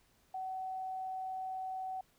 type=tone; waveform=sine; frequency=754 Hz; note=F#5; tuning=32 cents sharp; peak=-37 dBFS; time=0.34-2.01 s; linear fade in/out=5 ms; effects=pink hiss -70 dBFS RMS until 2.18 s